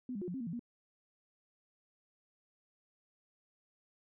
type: tone with pitch steps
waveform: sine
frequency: 251.8 / 201.1 / 358.7 / 177.8 / 265.7 / 233.2 / 168.2 / 238.3 Hz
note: B3 / G3 / F4 / F3 / C4 / A#3 / E3 / A#3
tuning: +34 / +44 / +46 / +31 / +27 / +1 / +35 / +38 cents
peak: -37 dBFS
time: 0.09-0.594 s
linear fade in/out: 2 ms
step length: 63 ms
effects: none